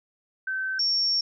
sine tone pair in turn, 1540 / 5488 Hz, G6 / F8, -31 / -31 cents, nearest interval octave + minor seventh, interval 2200 cents, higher second, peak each -26 / -21 dBFS, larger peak second, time 0.47-0.79 / 0.79-1.21 s, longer second, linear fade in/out 5 ms, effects none

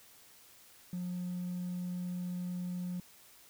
triangle tone, 178.9 Hz, F3, 42 cents sharp, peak -32 dBFS, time 0.93-3 s, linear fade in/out 2 ms, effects tanh soft clip ceiling -31 dBFS + white hiss -59 dBFS RMS until 3.49 s

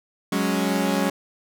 sawtooth chord, F# suspended second, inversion none, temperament equal, 185 / 207.7 / 277.2 Hz, F#3 / G#3 / C#4, 0 / 0 / 0 cents, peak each -21 dBFS, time 0.32-1.1 s, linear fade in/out 5 ms, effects none

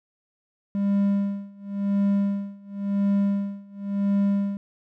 triangle tone with tremolo, 200 Hz, G3, 35 cents sharp, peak -16 dBFS, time 0.75-4.57 s, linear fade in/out 0 ms, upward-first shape sine, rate 0.94 Hz, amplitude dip 95%, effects none

